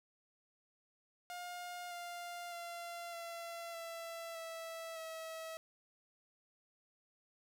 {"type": "tone with pitch steps", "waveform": "sawtooth", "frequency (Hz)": [710, 699, 688.2, 677.5, 667.1, 656.7, 646.6], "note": ["F5", "F5", "F5", "E5", "E5", "E5", "E5"], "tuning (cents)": [28, 1, -26, 47, 20, -7, -34], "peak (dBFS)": -40, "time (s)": [1.3, 5.57], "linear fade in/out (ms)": 0, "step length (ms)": 610, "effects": []}